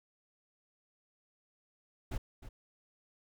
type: noise with echo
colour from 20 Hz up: brown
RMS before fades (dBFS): -34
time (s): 2.11-2.18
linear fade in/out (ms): 10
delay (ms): 310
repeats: 1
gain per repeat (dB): -12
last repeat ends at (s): 2.49
effects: none